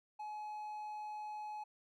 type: tone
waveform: triangle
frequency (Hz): 847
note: G#5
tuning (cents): +34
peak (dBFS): -40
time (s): 0.19-1.64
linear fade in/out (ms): 10
effects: none